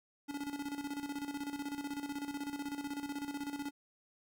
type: tone with tremolo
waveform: square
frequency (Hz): 285.3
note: C#4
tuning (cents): +50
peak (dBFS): -37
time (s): 0.28-3.71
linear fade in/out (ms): 20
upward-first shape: square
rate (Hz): 16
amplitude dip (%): 65
effects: none